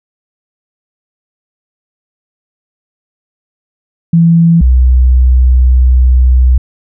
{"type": "tone pair in turn", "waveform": "sine", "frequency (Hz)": [167.3, 62.99], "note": ["E3", "B1"], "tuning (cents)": [26, 35], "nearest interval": "octave + perfect fourth", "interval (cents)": 1691, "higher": "first", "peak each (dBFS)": -3, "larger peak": "neither", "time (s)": [[4.13, 4.61], [4.61, 6.58]], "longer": "second", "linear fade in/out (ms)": 5, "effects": []}